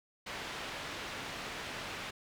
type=low-pass noise; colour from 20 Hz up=white; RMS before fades=-42 dBFS; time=0.26-2.11 s; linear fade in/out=10 ms; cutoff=2900 Hz; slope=12 dB/octave; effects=none